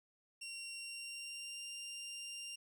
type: tone with pitch glide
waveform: 20% pulse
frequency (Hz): 2751 to 2788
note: F7 to F7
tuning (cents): -27 to -4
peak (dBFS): -39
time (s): 0.41-2.56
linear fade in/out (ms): 10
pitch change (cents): +23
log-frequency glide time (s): 0.74-1.63
effects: 13-bit